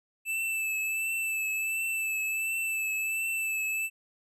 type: tone with vibrato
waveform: square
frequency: 2637 Hz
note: E7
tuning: in tune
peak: -29 dBFS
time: 0.25-3.9 s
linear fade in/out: 50 ms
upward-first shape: triangle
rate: 1.4 Hz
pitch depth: 31 cents each way
effects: none